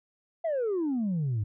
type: exponential sweep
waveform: sine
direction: down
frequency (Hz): 687 to 98.6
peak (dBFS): -24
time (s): 0.44-1.44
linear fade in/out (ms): 10
effects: tanh soft clip ceiling -24 dBFS